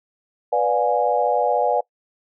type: chord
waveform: sine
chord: B diminished seventh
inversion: none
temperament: equal with one note detuned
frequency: 493.9 / 587.3 / 714.4 / 830.6 Hz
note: B4 / D5 / F5 / Ab5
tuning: 0 / 0 / +39 / 0 cents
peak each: -22 dBFS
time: 0.52-1.81 s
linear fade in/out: 10 ms
effects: noise-tail reverb RT60 0.1 s tail -23 dB re dry